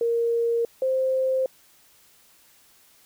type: tone pair in turn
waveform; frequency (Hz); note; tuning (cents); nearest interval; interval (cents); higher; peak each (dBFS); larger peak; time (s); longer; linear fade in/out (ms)
sine; 466.2 / 523.3; A#4 / C5; 0 / 0; major second; 200; second; -20; neither; 0.01-0.65 / 0.82-1.46; neither; 2
effects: white hiss -57 dBFS RMS until 3.05 s